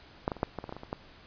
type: clicks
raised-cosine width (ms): 1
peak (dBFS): -13 / -18 / -29 / -12 / -20 / -25 / -25 / -23 / -27 / -27 / -18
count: 11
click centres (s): 0.279 / 0.318 / 0.367 / 0.431 / 0.587 / 0.641 / 0.693 / 0.725 / 0.766 / 0.834 / 0.929
effects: pink hiss -54 dBFS RMS until 1.26 s + resampled to 11025 Hz